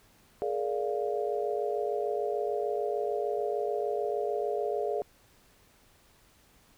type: chord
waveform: sine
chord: Bb dominant seventh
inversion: third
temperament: just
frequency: 419.5 / 466.2 / 582.7 / 699.2 Hz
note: Ab4 / Bb4 / D5 / F5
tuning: +17 / 0 / -14 / +2 cents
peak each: -31 / -35 / -35 / -35 dBFS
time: 0.42-5.02 s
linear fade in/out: 0 ms
effects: pink hiss -62 dBFS RMS until 6.77 s